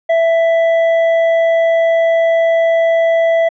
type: tone with hard clipping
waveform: sine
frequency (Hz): 662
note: E5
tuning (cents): +7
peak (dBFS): -11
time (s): 0.09-3.49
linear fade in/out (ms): 10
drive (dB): 7
effects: low-pass 3000 Hz 12 dB/octave